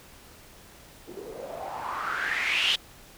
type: noise with low-pass filter sweep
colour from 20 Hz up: blue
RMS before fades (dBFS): -30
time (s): 1.07-2.76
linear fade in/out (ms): 10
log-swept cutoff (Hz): 340 to 3300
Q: 5.7
effects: pink hiss -51 dBFS RMS until 3.17 s